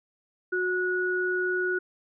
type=tone pair together; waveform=sine; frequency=365.5 / 1462 Hz; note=F#4 / F#6; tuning=-21 / -21 cents; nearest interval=2 octaves; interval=2400 cents; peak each=-27 dBFS; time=0.52-1.79 s; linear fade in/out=10 ms; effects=none